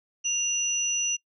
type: tone pair together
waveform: sine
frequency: 2794 / 5920 Hz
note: F7 / F#8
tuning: 0 / 0 cents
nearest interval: octave + minor second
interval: 1300 cents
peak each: -29 / -25 dBFS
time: 0.24-1.17 s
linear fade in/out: 20 ms
effects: noise-tail reverb RT60 0.1 s tail -24 dB re dry